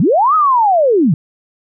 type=linear two-way sweep; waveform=sine; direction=up then down; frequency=130 to 1290 to 130 Hz; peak=-8 dBFS; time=0-1.14 s; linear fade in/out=2 ms; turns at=0.35 s; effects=none